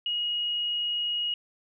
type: tone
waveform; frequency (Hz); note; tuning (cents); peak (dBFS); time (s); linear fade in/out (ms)
sine; 2888; F#7; -43; -26; 0.06-1.34; 2
effects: none